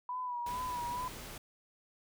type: tone with vibrato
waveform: sine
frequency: 982 Hz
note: B5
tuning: 10 cents flat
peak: -35 dBFS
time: 0.09-1.08 s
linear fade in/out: 2 ms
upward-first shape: sine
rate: 2.3 Hz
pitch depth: 47 cents each way
type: noise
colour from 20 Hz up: pink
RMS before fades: -46 dBFS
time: 0.46-1.38 s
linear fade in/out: 5 ms
effects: none